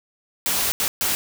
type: noise bursts at uneven times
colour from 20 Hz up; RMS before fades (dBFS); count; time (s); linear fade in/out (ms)
white; -22; 3; 0.46-0.72 / 0.8-0.88 / 1.01-1.15; 0
effects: none